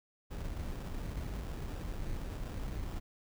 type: noise with sample-and-hold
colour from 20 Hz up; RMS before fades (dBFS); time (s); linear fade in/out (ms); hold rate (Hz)
brown; -39; 0.3-3; 20; 2100
effects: none